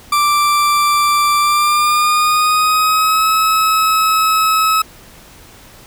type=tone with pitch glide; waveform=40% pulse; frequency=1174.7 to 1288.4 Hz; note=D6 to E6; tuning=0 to -40 cents; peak=-10 dBFS; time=0.12-4.82 s; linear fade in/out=5 ms; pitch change=+160 cents; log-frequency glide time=1.39-3.26 s; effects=pink hiss -41 dBFS RMS until 5.86 s